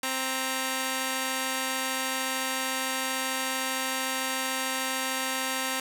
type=tone pair together; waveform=5% pulse; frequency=262.2 / 934.4 Hz; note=C4 / A#5; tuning=+4 / +4 cents; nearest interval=octave + minor seventh; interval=2200 cents; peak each=-18 / -20 dBFS; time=0.03-5.8 s; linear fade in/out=2 ms; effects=none